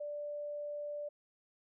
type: tone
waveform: sine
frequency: 587.3 Hz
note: D5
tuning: in tune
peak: -38 dBFS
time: 0-1.09 s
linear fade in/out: 10 ms
effects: none